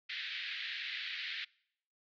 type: band-pass noise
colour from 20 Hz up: pink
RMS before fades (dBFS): -41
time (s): 0.09-1.45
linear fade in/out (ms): 10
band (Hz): 1700 to 4200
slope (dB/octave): 48
effects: noise-tail reverb RT60 0.7 s tail -25 dB re dry